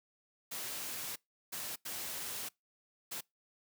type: noise bursts at uneven times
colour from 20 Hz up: white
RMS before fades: -41 dBFS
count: 4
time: 0.51-1.16 / 1.52-1.76 / 1.85-2.49 / 3.11-3.21 s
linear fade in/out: 10 ms
effects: noise-tail reverb RT60 0.2 s tail -25 dB re dry + high-pass 100 Hz 12 dB/octave